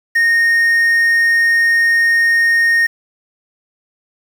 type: tone with quantisation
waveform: triangle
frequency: 1850 Hz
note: A#6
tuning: 14 cents flat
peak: -8 dBFS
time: 0.15-2.87 s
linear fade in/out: 10 ms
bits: 6
effects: none